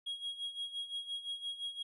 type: tone with tremolo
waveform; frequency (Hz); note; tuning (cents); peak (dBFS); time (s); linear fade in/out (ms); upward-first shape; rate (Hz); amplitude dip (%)
triangle; 3295; G#7; -14; -34; 0.06-1.83; 10; sine; 5.8; 75
effects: resampled to 24000 Hz